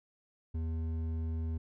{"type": "tone with hard clipping", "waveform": "sine", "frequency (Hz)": 81, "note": "E2", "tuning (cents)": -30, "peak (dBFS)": -34, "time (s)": [0.54, 1.58], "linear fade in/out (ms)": 10, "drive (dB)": 8, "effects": []}